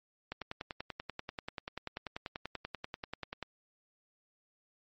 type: click train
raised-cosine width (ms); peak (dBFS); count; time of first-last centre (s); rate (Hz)
0.3; -22; 33; 0.32-3.427; 10.3
effects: MP3 32 kbps